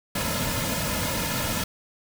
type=noise with comb filter; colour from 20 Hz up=pink; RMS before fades=-27 dBFS; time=0.15-1.64 s; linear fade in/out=5 ms; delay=2.6 ms; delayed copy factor=-0.75; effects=none